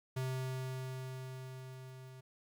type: tone with level ramp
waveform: square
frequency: 130 Hz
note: C3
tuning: 11 cents flat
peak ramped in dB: -35 to -51 dBFS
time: 0.16-2.21 s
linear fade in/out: 10 ms
effects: 12-bit